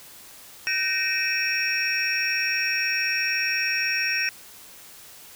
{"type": "tone cluster", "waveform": "sine", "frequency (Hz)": [1531, 1857, 2347, 2582, 5560], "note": ["G6", "A#6", "D7", "E7", "F8"], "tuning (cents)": [-41, -7, -2, -37, -9], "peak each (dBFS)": [-30, -28, -31, -27, -28], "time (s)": [0.67, 4.29], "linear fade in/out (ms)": 0, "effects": ["white hiss -46 dBFS RMS until 5.35 s"]}